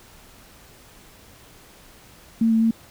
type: tone with pitch steps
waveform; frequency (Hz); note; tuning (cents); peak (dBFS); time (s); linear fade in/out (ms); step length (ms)
sine; 226.6 / 223.8 / 226.2; A#3 / A3 / A3; -49 / +30 / +48; -15; 2.41-2.71; 5; 100
effects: pink hiss -49 dBFS RMS until 2.9 s